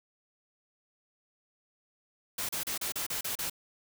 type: noise bursts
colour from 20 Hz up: white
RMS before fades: -34 dBFS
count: 8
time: 2.38-3.498 s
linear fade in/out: 5 ms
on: 110 ms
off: 34 ms
effects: none